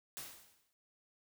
white noise with exponential decay, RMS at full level -43 dBFS, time 0.17-0.73 s, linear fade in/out 0 ms, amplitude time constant 120 ms, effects noise-tail reverb RT60 0.1 s tail -25 dB re dry

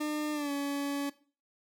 40% pulse tone with pitch glide, 301.4 to 282.8 Hz, D4 to C#4, +45 to +35 cents, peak -30 dBFS, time 0-1.1 s, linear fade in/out 10 ms, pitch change -110 cents, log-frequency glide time 0.33-0.51 s, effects noise-tail reverb RT60 0.4 s tail -18 dB re dry

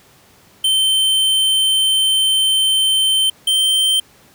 square tone pair in turn, 3100 / 3120 Hz, G7 / G7, -20 / -9 cents, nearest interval unison, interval 11 cents, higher second, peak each -13 dBFS, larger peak neither, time 0.64-3.3 / 3.47-4 s, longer first, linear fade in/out 5 ms, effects pink hiss -49 dBFS RMS until 4.34 s + high-pass 80 Hz 12 dB/octave

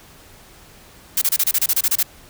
blue noise bursts, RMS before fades -17 dBFS, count 12, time 1.17-2.03 s, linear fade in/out 5 ms, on 46 ms, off 28 ms, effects pink hiss -46 dBFS RMS until 2.29 s

